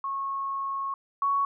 sine tone pair in turn, 1095 / 1114.8 Hz, C#6 / C#6, -22 / +9 cents, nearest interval unison, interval 31 cents, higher second, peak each -28 / -22 dBFS, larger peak second, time 0.04-0.94 / 1.22-1.45 s, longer first, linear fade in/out 2 ms, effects none

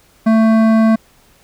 sine tone with hard clipping, 222.2 Hz, A3, 17 cents sharp, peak -10 dBFS, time 0.26-0.96 s, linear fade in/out 10 ms, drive 13 dB, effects pink hiss -51 dBFS RMS until 1.43 s

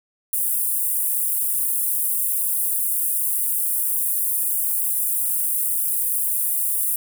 pink high-pass noise, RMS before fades -22 dBFS, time 0.33-6.96 s, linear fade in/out 2 ms, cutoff 9300 Hz, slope 48 dB/octave, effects none

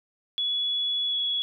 sine tone with pitch glide, 3393 to 3368 Hz, G#7 to G#7, +36 to +24 cents, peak -24 dBFS, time 0.38-1.42 s, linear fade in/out 0 ms, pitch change -12 cents, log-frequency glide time 1.06-1.19 s, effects none

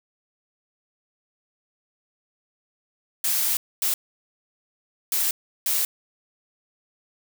blue noise bursts at uneven times, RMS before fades -23 dBFS, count 4, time 3.24-3.57 / 3.82-3.94 / 5.12-5.31 / 5.66-5.85 s, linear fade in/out 2 ms, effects none

